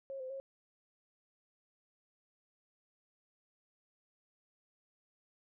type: tone with pitch steps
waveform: sine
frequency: 542 / 517 / 541 Hz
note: C#5 / C5 / C#5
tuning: -39 / -21 / -42 cents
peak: -40 dBFS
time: 0.1-0.4 s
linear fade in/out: 0 ms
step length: 100 ms
effects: none